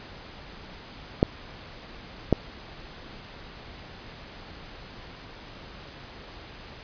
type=clicks; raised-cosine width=2 ms; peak=-4 dBFS; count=2; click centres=1.229 / 2.327 s; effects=pink hiss -44 dBFS RMS until 6.83 s + resampled to 11025 Hz